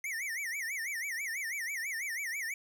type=tone with vibrato; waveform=square; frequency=2035 Hz; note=C7; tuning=49 cents flat; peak=-35 dBFS; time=0.04-2.54 s; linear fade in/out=2 ms; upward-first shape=sine; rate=6.1 Hz; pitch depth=230 cents each way; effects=none